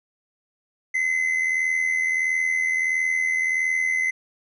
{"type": "tone with amplitude modulation", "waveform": "triangle", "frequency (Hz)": 2047, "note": "C7", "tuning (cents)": -38, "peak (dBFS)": -16, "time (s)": [0.94, 4.11], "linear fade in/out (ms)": 10, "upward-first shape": "sine", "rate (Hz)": 81.5, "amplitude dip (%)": 55, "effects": ["resampled to 24000 Hz"]}